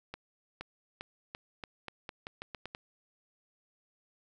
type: accelerating click train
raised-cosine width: 0.3 ms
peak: -24 dBFS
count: 12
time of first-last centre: 0.14-2.749 s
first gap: 470 ms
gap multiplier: 0.85
effects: none